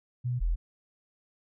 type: tone pair in turn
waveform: sine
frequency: 123.47 / 41.65 Hz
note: B2 / E1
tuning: 0 / +19 cents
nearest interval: octave + perfect fifth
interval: 1881 cents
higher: first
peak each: -27 / -24 dBFS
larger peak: second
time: 0.24-0.4 / 0.4-0.56 s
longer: neither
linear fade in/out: 20 ms
effects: none